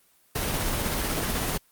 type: noise with tremolo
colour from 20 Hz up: pink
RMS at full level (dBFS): -26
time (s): 0.35-1.58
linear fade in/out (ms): 10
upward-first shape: sine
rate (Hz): 16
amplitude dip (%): 25
effects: white hiss -62 dBFS RMS until 1.71 s + Opus 24 kbps